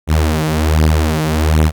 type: beating tone pair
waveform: sawtooth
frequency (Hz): 77.3 / 78.6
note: D#2 / D#2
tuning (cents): -11 / +18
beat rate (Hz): 1.3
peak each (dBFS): -10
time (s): 0.07-1.72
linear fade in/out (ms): 50
effects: none